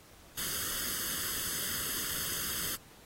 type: noise with comb filter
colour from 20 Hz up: white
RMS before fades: -35 dBFS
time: 0.37-2.76 s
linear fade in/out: 10 ms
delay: 0.62 ms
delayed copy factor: +0.9
effects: pink hiss -57 dBFS RMS until 3.05 s + AAC 48 kbps